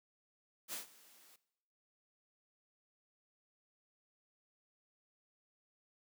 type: noise with ADSR envelope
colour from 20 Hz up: white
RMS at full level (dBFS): -41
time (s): 0.68-1.36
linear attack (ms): 50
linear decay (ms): 130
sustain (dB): -22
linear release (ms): 3
effects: noise-tail reverb RT60 0.8 s tail -18 dB re dry + high-pass 200 Hz 12 dB/octave